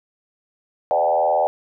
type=tone with frequency modulation; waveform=sine; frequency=682 Hz; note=F5; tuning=41 cents flat; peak=-15 dBFS; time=0.91-1.47 s; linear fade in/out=0 ms; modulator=81.5 Hz; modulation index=1.9; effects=none